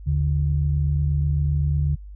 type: tone pair together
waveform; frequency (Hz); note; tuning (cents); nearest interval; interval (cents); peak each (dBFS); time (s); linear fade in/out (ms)
sine; 76.55 / 144.5; D#2 / D3; -28 / -28; major seventh; 1100; -20 / -21; 0.06-1.96; 20
effects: tanh soft clip ceiling -10 dBFS + added 50 Hz sine -36 dBFS peak until 2.15 s